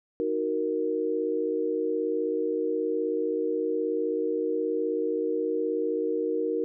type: chord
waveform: sine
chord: D# minor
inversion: none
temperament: equal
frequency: 311.1 / 370 / 466.2 Hz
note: D#4 / F#4 / A#4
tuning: 0 / 0 / 0 cents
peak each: -31 / -31 / -27 dBFS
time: 0.2-6.64 s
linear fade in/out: 0 ms
effects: none